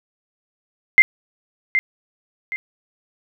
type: tone with echo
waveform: sine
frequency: 2093 Hz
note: C7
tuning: in tune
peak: -5 dBFS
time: 0.98-1.02 s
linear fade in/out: 0 ms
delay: 770 ms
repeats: 2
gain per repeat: -9 dB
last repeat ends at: 2.56 s
effects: none